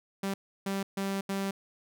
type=tone bursts at uneven times; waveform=sawtooth; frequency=195.7 Hz; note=G3; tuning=3 cents flat; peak=-26 dBFS; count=4; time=0.23-0.34 / 0.66-0.83 / 0.97-1.21 / 1.29-1.51 s; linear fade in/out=5 ms; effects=none